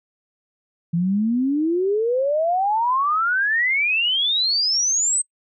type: exponential sweep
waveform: sine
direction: up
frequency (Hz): 164.81 to 8340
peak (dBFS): -17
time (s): 0.93-5.22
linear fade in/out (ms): 10
effects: noise-tail reverb RT60 0.1 s tail -24 dB re dry